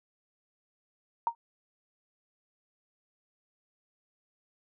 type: tone with exponential decay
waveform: sine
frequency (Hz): 930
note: A#5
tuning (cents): -4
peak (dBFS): -20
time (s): 1.27-1.35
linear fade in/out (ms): 1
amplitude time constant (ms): 16
effects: none